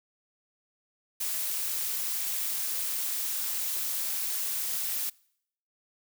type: noise with amplitude modulation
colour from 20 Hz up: blue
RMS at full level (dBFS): -29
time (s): 1.2-5.1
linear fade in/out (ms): 10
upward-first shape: sine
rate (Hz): 249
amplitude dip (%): 50
effects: noise-tail reverb RT60 0.7 s tail -25 dB re dry